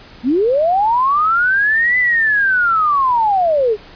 sine linear two-way sweep, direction up then down, 220 to 2016 to 399.3 Hz, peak -11 dBFS, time 0.23-3.77 s, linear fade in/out 50 ms, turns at 1.98 s, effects pink hiss -40 dBFS RMS until 3.95 s + resampled to 11025 Hz

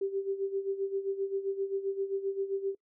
sine tone with tremolo, 391.5 Hz, G4, 2 cents flat, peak -27 dBFS, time 0.01-2.75 s, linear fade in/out 5 ms, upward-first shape sine, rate 7.6 Hz, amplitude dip 75%, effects noise-tail reverb RT60 0.1 s tail -23 dB re dry

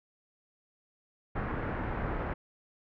pink low-pass noise, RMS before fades -34 dBFS, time 1.35-2.34 s, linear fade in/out 10 ms, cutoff 1800 Hz, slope 24 dB/octave, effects none

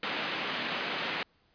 white band-pass noise, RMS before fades -34 dBFS, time 0.03-1.23 s, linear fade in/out 2 ms, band 160 to 3400 Hz, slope 24 dB/octave, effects pink hiss -68 dBFS RMS until 1.54 s + resampled to 11025 Hz

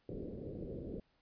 white low-pass noise, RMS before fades -44 dBFS, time 0.09-1 s, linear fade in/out 2 ms, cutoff 510 Hz, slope 48 dB/octave, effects pink hiss -75 dBFS RMS until 1.21 s + resampled to 11025 Hz

